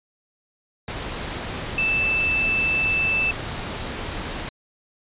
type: tone in noise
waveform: sine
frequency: 2641 Hz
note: E7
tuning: 3 cents sharp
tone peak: -19 dBFS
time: 1.78-3.31 s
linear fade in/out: 2 ms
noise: pink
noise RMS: -30 dBFS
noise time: 0.88-4.49 s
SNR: +8 dB
effects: resampled to 8000 Hz